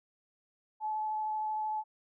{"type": "tone with vibrato", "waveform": "sine", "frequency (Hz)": 861, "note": "A5", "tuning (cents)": -38, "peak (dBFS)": -31, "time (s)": [0.8, 1.84], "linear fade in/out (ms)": 50, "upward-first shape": "sine", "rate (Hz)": 13, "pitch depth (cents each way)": 9, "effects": []}